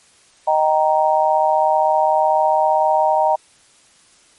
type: chord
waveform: sine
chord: Eb major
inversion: none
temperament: just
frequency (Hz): 622.3 / 777.8 / 933.4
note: Eb5 / G5 / Bb5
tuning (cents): 0 / -14 / +2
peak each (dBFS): -17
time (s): 0.47-3.36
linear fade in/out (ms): 10
effects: white hiss -52 dBFS RMS until 4.38 s + MP3 48 kbps